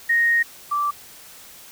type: tone pair in turn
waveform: sine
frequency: 1864.7 / 1167.2 Hz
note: A#6 / D6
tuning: 0 / -11 cents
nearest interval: minor sixth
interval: 811 cents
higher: first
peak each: -15 / -19 dBFS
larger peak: first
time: 0.09-0.43 / 0.71-0.91 s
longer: first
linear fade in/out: 10 ms
effects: white hiss -44 dBFS RMS until 1.71 s